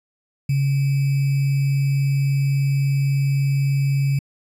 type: tone with sample-and-hold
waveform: sine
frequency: 138.2 Hz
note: C#3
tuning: 5 cents flat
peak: -16 dBFS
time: 0.49-4.19 s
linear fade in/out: 5 ms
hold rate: 2450 Hz
effects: resampled to 32000 Hz